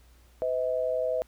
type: tone pair together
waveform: sine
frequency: 506.7 / 638 Hz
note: B4 / D#5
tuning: +44 / +43 cents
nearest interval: major third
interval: 399 cents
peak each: -28 dBFS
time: 0.42-1.22 s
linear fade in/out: 0 ms
effects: added 60 Hz sine -55 dBFS peak until 1.27 s + pink hiss -63 dBFS RMS until 1.27 s